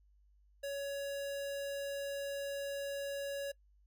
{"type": "tone", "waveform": "square", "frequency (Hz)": 560, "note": "C#5", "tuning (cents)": 18, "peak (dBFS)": -38, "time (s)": [0.63, 3.52], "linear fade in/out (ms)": 10, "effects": ["noise-tail reverb RT60 0.1 s tail -22 dB re dry", "added 50 Hz sine -64 dBFS peak until 3.86 s"]}